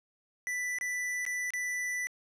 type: tone with dropouts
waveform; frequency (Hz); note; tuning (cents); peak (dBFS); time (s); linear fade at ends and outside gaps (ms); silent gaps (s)
square; 1981; B6; +5; -32; 0.47-2.07; 0; 0.786-0.811 / 1.252-1.264 / 1.505-1.536
effects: low-pass 11000 Hz 12 dB/octave